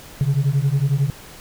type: beating tone pair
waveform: sine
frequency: 133.8 / 144.8 Hz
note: C3 / D3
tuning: +39 / -24 cents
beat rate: 11 Hz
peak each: -17 dBFS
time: 0.21-1.1 s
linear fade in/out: 0 ms
effects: tanh soft clip ceiling -12 dBFS + pink hiss -41 dBFS RMS until 1.4 s